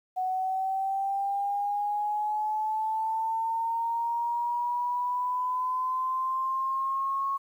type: linear sweep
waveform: sine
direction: up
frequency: 740 to 1099 Hz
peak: -26 dBFS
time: 0.16-7.38 s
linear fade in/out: 20 ms
effects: 10-bit